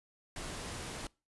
pink noise, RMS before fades -42 dBFS, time 0.36-1.07 s, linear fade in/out 2 ms, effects noise-tail reverb RT60 0.3 s tail -24 dB re dry + resampled to 24000 Hz

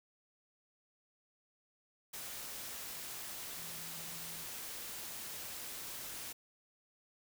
sine tone in noise, 164.81 Hz, E3, in tune, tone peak -56 dBFS, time 3.57-4.44 s, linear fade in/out 10 ms, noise white, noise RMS -45 dBFS, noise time 2.13-6.33 s, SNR -14 dB, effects none

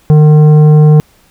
sine tone with tanh clipping, 151.9 Hz, D#3, 41 cents flat, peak -3 dBFS, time 0.1-1 s, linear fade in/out 0 ms, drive 10 dB, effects pink hiss -48 dBFS RMS until 1.3 s

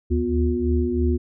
sine tone cluster, 74.3 / 77.4 / 245.3 / 358 Hz, D2 / D#2 / B3 / F4, +21 / -9 / -12 / +43 cents, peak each -24 dBFS, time 0.1-1.18 s, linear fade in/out 20 ms, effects none

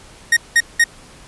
45% pulse tone bursts, 1864.7 Hz, A#6, in tune, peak -9 dBFS, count 3, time 0.32-0.841 s, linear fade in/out 5 ms, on 47 ms, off 190 ms, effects pink hiss -43 dBFS RMS until 1.27 s + resampled to 24000 Hz

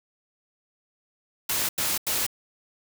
white noise bursts, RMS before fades -26 dBFS, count 3, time 1.49-2.266 s, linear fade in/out 5 ms, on 200 ms, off 88 ms, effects none

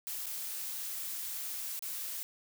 blue noise with dropouts, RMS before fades -39 dBFS, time 0.07-2.23 s, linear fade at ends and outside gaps 0 ms, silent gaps 0.259-0.266 / 1.792-1.824 s, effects none

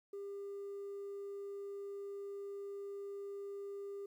sine tone, 400 Hz, G4, 35 cents sharp, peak -40 dBFS, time 0.13-4.06 s, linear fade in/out 5 ms, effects tanh soft clip ceiling -41 dBFS + 12-bit

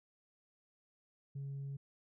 sine tone, 138.59 Hz, C#3, in tune, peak -38 dBFS, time 1.35-1.77 s, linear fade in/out 10 ms, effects tanh soft clip ceiling -38 dBFS

